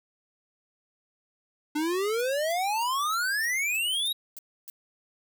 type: exponential sweep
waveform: square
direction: up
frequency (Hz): 293.7 to 3868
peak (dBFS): -26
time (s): 1.75-4.13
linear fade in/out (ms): 10
type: noise bursts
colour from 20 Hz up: violet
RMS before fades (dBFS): -41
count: 9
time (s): 2.19-4.699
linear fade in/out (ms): 0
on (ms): 21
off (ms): 290
effects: none